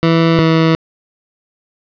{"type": "tone pair in turn", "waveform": "20% pulse", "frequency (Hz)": [164.81, 162.07], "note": ["E3", "E3"], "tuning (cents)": [0, -29], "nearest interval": "unison", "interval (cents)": 29, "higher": "first", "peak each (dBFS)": -4, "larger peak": "neither", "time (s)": [[0.03, 0.39], [0.39, 0.75]], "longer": "neither", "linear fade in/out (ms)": 0, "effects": ["resampled to 11025 Hz", "7-bit"]}